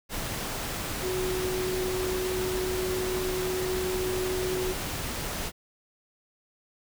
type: tone in noise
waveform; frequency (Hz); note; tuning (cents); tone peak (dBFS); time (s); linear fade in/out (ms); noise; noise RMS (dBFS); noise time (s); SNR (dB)
sine; 370; F#4; 0; -28; 1.01-4.75; 50; pink; -33; 0.09-5.52; +2
effects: none